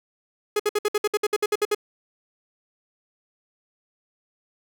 45% pulse tone bursts, 419.1 Hz, G#4, 16 cents sharp, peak -19 dBFS, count 13, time 0.56-1.748 s, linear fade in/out 5 ms, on 36 ms, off 60 ms, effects none

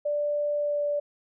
sine tone with pitch glide, 587.3 to 583.2 Hz, D5 to D5, 0 to -12 cents, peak -24 dBFS, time 0.05-1 s, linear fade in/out 10 ms, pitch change -12 cents, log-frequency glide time 0.56-0.84 s, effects none

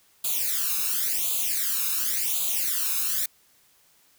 blue noise with flanger, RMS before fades -26 dBFS, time 0.24-3.26 s, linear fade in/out 5 ms, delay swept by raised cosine 0.27 to 0.78 ms, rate 0.92 Hz, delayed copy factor +1, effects white hiss -61 dBFS RMS until 4.18 s

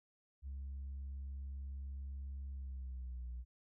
sine tone with pitch glide, 68.2 to 60.76 Hz, C#2 to B1, -28 to -28 cents, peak -40 dBFS, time 0.42-3.45 s, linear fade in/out 50 ms, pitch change -200 cents, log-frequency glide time 2.49-3.28 s, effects tanh soft clip ceiling -40 dBFS

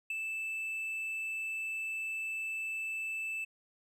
triangle tone with ADSR envelope, 2637 Hz, E7, in tune, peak -30 dBFS, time 0.1-3.45 s, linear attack 4 ms, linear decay 17 ms, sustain -3 dB, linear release 12 ms, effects none

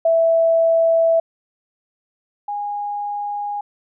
sine tone pair in turn, 659.3 / 821.6 Hz, E5 / G#5, 0 / -19 cents, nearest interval major third, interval 381 cents, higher second, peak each -12 / -22 dBFS, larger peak first, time 0.05-1.2 / 2.48-3.61 s, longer first, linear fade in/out 5 ms, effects none

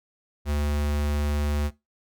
square tone, 73.42 Hz, D2, in tune, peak -24 dBFS, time 0.45-1.71 s, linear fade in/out 50 ms, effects noise-tail reverb RT60 0.2 s tail -18 dB re dry

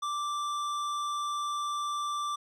triangle tone with hard clipping, 1174 Hz, D6, 1 cent flat, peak -32 dBFS, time 0.02-2.36 s, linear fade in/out 10 ms, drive 16 dB, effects none

